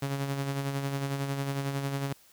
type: tone with tremolo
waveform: sawtooth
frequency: 138.59 Hz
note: C#3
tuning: in tune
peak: -24 dBFS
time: 0.02-2.13 s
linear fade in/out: 5 ms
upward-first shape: sine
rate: 11 Hz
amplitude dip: 45%
effects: white hiss -59 dBFS RMS until 2.32 s